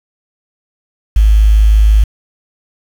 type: tone with quantisation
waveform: sine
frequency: 52.9 Hz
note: G#1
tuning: 33 cents sharp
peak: -4 dBFS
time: 1.16-2.04 s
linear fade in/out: 5 ms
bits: 5
effects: none